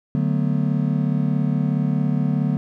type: chord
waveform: triangle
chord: B minor seventh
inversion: first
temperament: just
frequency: 148.16 / 185.21 / 222.2 / 246.9 Hz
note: D3 / F#3 / A3 / B3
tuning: +16 / +2 / +17 / 0 cents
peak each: -19 / -22 / -24 / -23 dBFS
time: 0.15-2.57 s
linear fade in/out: 0 ms
effects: none